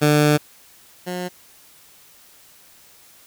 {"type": "tone pair in turn", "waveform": "15% pulse", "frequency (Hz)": [149.1, 179.88], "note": ["D3", "F#3"], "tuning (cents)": [27, -49], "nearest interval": "minor third", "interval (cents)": 324, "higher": "second", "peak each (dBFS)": [-7, -19], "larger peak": "first", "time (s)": [[0.01, 0.38], [1.06, 1.29]], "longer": "first", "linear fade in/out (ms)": 20, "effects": ["white hiss -50 dBFS RMS until 3.26 s"]}